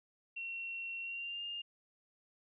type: tone with pitch glide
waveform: sine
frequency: 2727 to 2817 Hz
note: F7 to F7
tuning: -42 to +14 cents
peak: -39 dBFS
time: 0.36-1.62 s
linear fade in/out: 10 ms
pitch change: +56 cents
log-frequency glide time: 1.01-1.44 s
effects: none